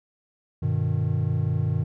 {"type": "chord", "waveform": "triangle", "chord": "G augmented", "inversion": "none", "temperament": "just", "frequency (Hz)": [98, 122.5, 153.12], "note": ["G2", "B2", "D#3"], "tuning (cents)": [0, -14, -27], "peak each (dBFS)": [-24, -24, -24], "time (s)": [0.62, 1.84], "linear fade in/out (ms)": 10, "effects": []}